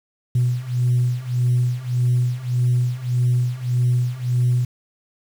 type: beating tone pair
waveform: sine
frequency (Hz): 122.3 / 124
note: B2 / B2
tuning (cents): -16 / +7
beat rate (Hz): 1.7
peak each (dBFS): -20 / -18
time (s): 0.35-4.65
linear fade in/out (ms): 5
effects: tanh soft clip ceiling -11 dBFS + 7-bit